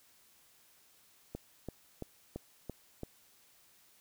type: click train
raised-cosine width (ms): 2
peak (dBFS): -26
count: 6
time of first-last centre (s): 1.35-3.034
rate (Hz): 2.97
effects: white hiss -65 dBFS RMS until 4 s